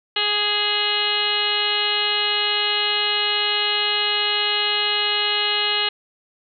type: harmonic tone with a mistuned harmonic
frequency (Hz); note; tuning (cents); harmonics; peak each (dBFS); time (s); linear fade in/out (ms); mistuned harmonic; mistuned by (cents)
415.3; G#4; 0; 1 / 2 / 3 / 4 / 5 / 6 / 7 / 8 / 9 / 10; -31 / -30 / -31 / -30 / -29 / -30 / -22 / -28 / -30 / -27; 0.16-5.89; 5; 6; +27
effects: none